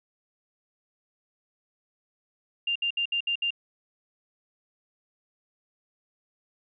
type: tone bursts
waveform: sine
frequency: 2794 Hz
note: F7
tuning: in tune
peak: -24 dBFS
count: 6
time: 2.67-3.506 s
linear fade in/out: 5 ms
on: 86 ms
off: 64 ms
effects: none